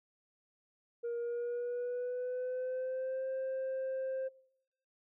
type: tone with pitch glide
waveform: sine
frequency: 471.9 to 526.6 Hz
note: A#4 to C5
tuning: +21 to +11 cents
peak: -32 dBFS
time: 1.03-4.29 s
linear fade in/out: 20 ms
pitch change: +190 cents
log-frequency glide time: 1.17-3.26 s
effects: noise-tail reverb RT60 0.8 s tail -24 dB re dry + tanh soft clip ceiling -33 dBFS